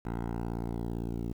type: tone with low-pass filter sweep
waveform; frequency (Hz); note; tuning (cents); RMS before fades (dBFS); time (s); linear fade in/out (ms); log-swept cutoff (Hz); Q
10% pulse; 57.8; A#1; -14; -35; 0.05-1.33; 5; 1400 to 400; 0.94
effects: 9-bit